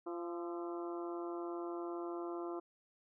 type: harmonic tone with a mistuned harmonic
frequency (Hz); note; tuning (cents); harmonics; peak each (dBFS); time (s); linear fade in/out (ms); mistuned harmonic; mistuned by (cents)
172.4; F3; -22; 2 / 3 / 4 / 5 / 6 / 7 / 8; -40 / -52 / -48 / -55 / -51 / -53 / -56; 0.06-2.6; 10; 8; -53
effects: none